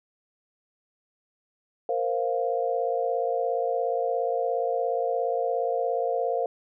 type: chord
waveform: sine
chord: Bb suspended second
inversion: none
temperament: equal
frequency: 466.2 / 523.3 / 698.5 Hz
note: Bb4 / C5 / F5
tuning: 0 / 0 / 0 cents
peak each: -28 dBFS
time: 1.89-6.46 s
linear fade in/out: 2 ms
effects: none